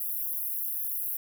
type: high-pass noise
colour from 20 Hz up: pink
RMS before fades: -32 dBFS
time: 0-1.17 s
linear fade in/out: 5 ms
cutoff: 11000 Hz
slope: 96 dB/octave
effects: none